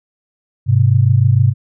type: tone pair together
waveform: sine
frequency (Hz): 102.47 / 129.1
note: G#2 / C3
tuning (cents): -23 / -23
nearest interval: major third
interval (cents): 400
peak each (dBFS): -11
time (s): 0.66-1.54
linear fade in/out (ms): 50
effects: none